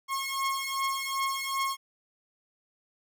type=beating tone pair; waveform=sawtooth; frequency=1083 / 1085.6 Hz; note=C#6 / C#6; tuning=-41 / -36 cents; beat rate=2.6 Hz; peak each=-28 dBFS; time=0.08-1.77 s; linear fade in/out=50 ms; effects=none